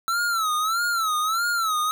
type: tone with vibrato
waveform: square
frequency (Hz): 1322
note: E6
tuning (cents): +5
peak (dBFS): -22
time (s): 0.08-1.91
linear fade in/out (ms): 0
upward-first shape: sine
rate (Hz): 1.6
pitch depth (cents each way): 130
effects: none